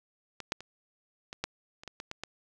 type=clicks; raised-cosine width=0.2 ms; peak=-22 / -12 / -27 / -23 / -14 / -29 / -23 / -22 / -20 / -19 dBFS; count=10; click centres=0.403 / 0.521 / 0.606 / 1.329 / 1.44 / 1.835 / 1.877 / 2.001 / 2.114 / 2.236 s; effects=none